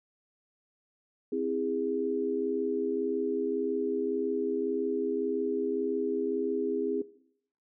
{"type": "chord", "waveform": "sine", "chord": "C augmented", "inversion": "none", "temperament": "just", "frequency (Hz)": [261.6, 327, 408.8], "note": ["C4", "E4", "G#4"], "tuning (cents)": [0, -14, -27], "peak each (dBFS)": [-33, -34, -31], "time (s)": [1.32, 7.02], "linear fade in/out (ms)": 5, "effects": ["noise-tail reverb RT60 0.7 s tail -19 dB re dry"]}